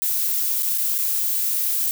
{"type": "noise with dropouts", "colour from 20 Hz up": "violet", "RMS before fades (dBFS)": -22, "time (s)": [0.02, 1.91], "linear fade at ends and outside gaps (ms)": 0, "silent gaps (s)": [[0.625, 0.63], [0.777, 0.782], [0.981, 0.986]], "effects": []}